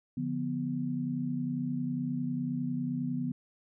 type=chord; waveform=sine; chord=B diminished; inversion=first; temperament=equal with one note detuned; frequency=144.73 / 174.61 / 246.9 Hz; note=D3 / F3 / B3; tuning=-25 / 0 / 0 cents; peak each=-36 / -37 / -32 dBFS; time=0.17-3.32 s; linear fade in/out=5 ms; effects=none